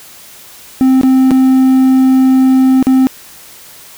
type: tone with dropouts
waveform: triangle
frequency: 261.6 Hz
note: C4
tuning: in tune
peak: -3 dBFS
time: 0.81-3.07 s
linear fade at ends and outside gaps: 0 ms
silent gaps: 1.013-1.033 / 1.308-1.315 / 2.827-2.869 s
effects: white hiss -36 dBFS RMS until 3.97 s